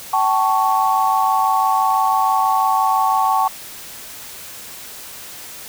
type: tone cluster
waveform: sine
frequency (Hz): 769 / 875 / 1112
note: G5 / A5 / C#6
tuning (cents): -33 / -10 / +5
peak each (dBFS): -18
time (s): 0.13-3.48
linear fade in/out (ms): 5
effects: white hiss -35 dBFS RMS until 5.68 s